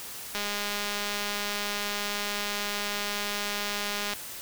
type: click train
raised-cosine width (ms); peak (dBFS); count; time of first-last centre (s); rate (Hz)
0.2; -14; 777; 0.35-4.135; 205
effects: white hiss -40 dBFS RMS until 4.41 s